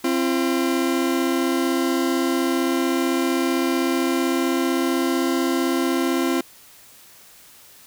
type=tone pair together; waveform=40% pulse; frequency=264.8 / 340.5 Hz; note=C4 / F4; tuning=+21 / -44 cents; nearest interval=major third; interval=435 cents; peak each=-21 dBFS; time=0.04-6.41 s; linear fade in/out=5 ms; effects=white hiss -48 dBFS RMS until 7.86 s